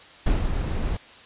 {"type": "noise with ADSR envelope", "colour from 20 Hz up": "brown", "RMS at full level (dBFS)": -19, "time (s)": [0.26, 0.97], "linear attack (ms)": 7, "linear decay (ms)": 160, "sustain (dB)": -6, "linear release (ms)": 4, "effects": ["white hiss -47 dBFS RMS until 1.25 s", "resampled to 8000 Hz"]}